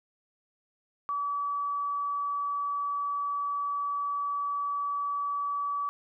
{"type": "tone", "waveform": "sine", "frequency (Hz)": 1146, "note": "D6", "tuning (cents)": -43, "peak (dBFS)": -28, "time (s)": [1.09, 5.89], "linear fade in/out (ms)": 0, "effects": []}